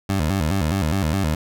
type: tone with vibrato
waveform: 20% pulse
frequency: 86.9 Hz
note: F2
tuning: 8 cents flat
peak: -14 dBFS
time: 0.09-1.35 s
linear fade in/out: 5 ms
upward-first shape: square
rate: 4.8 Hz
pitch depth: 200 cents each way
effects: none